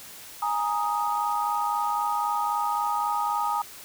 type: chord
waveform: sine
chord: Ab suspended second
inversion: none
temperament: just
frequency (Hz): 830.6 / 934.4 / 1245.9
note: Ab5 / Bb5 / Eb6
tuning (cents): 0 / +4 / +2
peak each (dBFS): -28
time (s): 0.42-3.62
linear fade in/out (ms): 5
effects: white hiss -44 dBFS RMS until 3.84 s